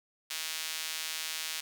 sawtooth tone with high-pass filter, 160 Hz, D#3, 49 cents sharp, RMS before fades -37 dBFS, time 0.3-1.61 s, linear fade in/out 10 ms, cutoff 3000 Hz, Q 0.83, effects none

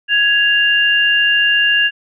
sine tone pair together, 1665.7 / 2794 Hz, G#6 / F7, +5 / 0 cents, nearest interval major sixth, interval 895 cents, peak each -13 dBFS, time 0.08-1.91 s, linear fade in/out 50 ms, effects none

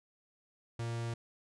45% pulse tone, 116.54 Hz, A#2, in tune, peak -35 dBFS, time 0.79-1.14 s, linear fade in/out 5 ms, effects resampled to 22050 Hz

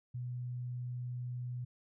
sine tone, 123.5 Hz, B2, in tune, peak -37 dBFS, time 0.14-1.65 s, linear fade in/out 10 ms, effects none

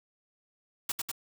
white noise with echo, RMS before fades -31 dBFS, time 0.89-0.92 s, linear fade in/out 5 ms, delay 98 ms, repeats 2, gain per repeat -2 dB, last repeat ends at 1.116 s, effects none

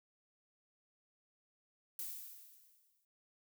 violet noise with exponential decay, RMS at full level -41 dBFS, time 1.99-3.05 s, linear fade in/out 2 ms, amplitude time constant 230 ms, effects noise-tail reverb RT60 0.2 s tail -25 dB re dry

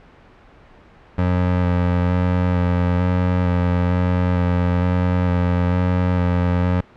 25% pulse tone with vibrato, 89.3 Hz, F2, 39 cents sharp, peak -12 dBFS, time 1.18-6.81 s, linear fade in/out 5 ms, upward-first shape square, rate 1.1 Hz, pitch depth 13 cents each way, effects pink hiss -47 dBFS RMS until 6.96 s + low-pass 2000 Hz 12 dB/octave

